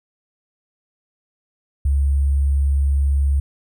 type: tone with sample-and-hold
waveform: sine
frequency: 69.6 Hz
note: C#2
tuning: 8 cents sharp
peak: -14 dBFS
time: 1.85-3.4 s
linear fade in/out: 5 ms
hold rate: 8820 Hz
effects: none